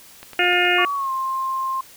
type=clicks; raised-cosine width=0.3 ms; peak=-21 dBFS; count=5; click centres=0.23 / 0.333 / 0.443 / 0.53 / 0.651 s
type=harmonic tone; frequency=355.7 Hz; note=F4; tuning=32 cents sharp; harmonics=1 / 2 / 4 / 5 / 6 / 7 / 8; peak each=-23 / -23 / -23 / -23 / -23 / -23 / -23 dBFS; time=0.39-0.85 s; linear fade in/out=2 ms
type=tone with pitch glide; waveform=sine; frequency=1133 to 1057.1 Hz; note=C#6 to C6; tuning=+37 to +17 cents; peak=-21 dBFS; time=0.78-1.81 s; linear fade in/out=5 ms; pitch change=-120 cents; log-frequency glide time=0.93-1.11 s
effects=white hiss -46 dBFS RMS until 1.96 s